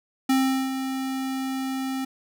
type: tone with ADSR envelope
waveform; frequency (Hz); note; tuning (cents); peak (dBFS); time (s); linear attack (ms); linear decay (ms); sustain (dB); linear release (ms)
square; 264.6; C4; +20; -18; 0.29-2.05; 7; 400; -9; 7
effects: none